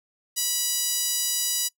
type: tone with high-pass filter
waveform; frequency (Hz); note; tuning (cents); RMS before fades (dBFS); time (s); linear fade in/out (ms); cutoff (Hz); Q
5% pulse; 978; B5; -17; -26; 0.36-1.69; 20; 4100; 0.75
effects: noise-tail reverb RT60 0.1 s tail -22 dB re dry